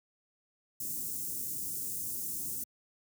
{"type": "band-stop noise", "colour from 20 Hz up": "white", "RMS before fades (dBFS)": -37, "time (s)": [0.8, 2.64], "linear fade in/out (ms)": 5, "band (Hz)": [330, 7000], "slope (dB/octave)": 24, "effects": ["high-pass 80 Hz 12 dB/octave"]}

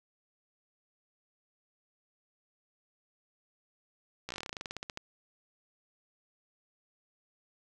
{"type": "slowing click train", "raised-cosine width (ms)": 0.2, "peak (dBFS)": -21, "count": 19, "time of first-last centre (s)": [4.29, 4.974], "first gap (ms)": 15, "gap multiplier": 1.1, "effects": []}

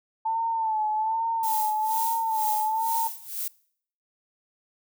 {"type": "tone with vibrato", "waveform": "sine", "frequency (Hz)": 884, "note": "A5", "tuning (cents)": 8, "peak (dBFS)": -23, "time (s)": [0.25, 3.08], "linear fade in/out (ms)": 10, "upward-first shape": "sine", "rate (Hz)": 1.2, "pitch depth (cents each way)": 58}
{"type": "noise with tremolo", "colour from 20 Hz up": "violet", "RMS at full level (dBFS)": -30, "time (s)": [1.43, 3.48], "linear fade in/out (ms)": 5, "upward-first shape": "sine", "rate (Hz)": 2.1, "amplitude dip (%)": 85}
{"effects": ["noise-tail reverb RT60 0.6 s tail -23 dB re dry"]}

